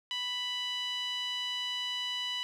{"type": "tone with band-pass filter", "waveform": "sawtooth", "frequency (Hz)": 990, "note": "B5", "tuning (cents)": 4, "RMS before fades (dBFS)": -35, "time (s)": [0.11, 2.43], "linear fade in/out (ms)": 0, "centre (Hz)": 3200, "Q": 4.5, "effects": []}